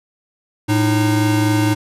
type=tone pair together; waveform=square; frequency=110 / 305.9 Hz; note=A2 / D#4; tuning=0 / -29 cents; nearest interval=octave + tritone; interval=1771 cents; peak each=-17 dBFS; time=0.68-1.75 s; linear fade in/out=20 ms; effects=resampled to 32000 Hz